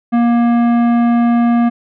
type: tone with tanh clipping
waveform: triangle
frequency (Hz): 236.4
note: A#3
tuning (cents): +24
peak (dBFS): -11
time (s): 0.12-1.7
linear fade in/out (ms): 20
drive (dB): 18
effects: none